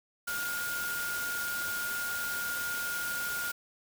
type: tone in noise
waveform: sine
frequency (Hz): 1422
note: F6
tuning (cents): +31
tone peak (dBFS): -33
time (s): 0.27-3.52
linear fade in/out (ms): 10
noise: white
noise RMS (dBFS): -38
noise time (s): 0.27-3.52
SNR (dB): +2
effects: none